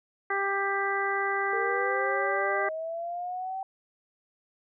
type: harmonic tone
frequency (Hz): 395.2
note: G4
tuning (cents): +14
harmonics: 1 / 2 / 3 / 4 / 5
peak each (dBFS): -32 / -32 / -32 / -32 / -32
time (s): 0.3-2.69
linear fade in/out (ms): 5
type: linear sweep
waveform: sine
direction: up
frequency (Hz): 447.5 to 774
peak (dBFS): -31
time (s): 1.53-3.63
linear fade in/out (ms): 2
effects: none